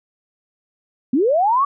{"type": "linear sweep", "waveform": "sine", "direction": "up", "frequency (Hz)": [230.8, 1158], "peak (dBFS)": -13, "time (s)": [1.13, 1.65], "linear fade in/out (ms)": 5, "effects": []}